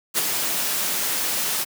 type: noise with ADSR envelope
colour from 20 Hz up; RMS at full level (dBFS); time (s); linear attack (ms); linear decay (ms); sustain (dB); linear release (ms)
white; -19; 0.14-1.65; 40; 23; -5; 27
effects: high-pass 150 Hz 12 dB/octave